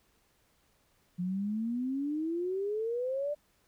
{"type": "exponential sweep", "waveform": "sine", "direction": "up", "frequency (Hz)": [174.61, 599], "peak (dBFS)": -30, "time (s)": [1.18, 3.35], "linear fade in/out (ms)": 20, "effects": ["pink hiss -70 dBFS RMS until 3.67 s"]}